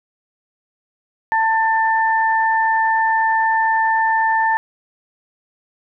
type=tone pair together; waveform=sine; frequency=891 / 1782 Hz; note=A5 / A6; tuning=+22 / +22 cents; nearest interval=octave; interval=1200 cents; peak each=-15 / -19 dBFS; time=1.32-4.57 s; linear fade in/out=0 ms; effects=none